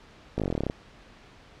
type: slowing click train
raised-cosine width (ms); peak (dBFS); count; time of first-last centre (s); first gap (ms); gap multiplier
2; -14; 14; 0.38-0.699; 18; 1.05
effects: pink hiss -52 dBFS RMS until 1.6 s + low-pass 4000 Hz 12 dB/octave